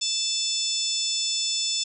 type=harmonic tone; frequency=880 Hz; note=A5; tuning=in tune; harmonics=3 / 4 / 5 / 6 / 7 / 8 / 9; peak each=-38 / -29 / -38 / -27 / -38 / -31 / -36 dBFS; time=0.01-1.84 s; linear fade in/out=10 ms; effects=none